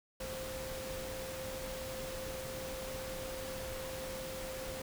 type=tone in noise; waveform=sine; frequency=523 Hz; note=C5; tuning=1 cent flat; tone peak=-42 dBFS; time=0.2-4.82 s; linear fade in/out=5 ms; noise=pink; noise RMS=-44 dBFS; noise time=0.2-4.82 s; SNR=-1 dB; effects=none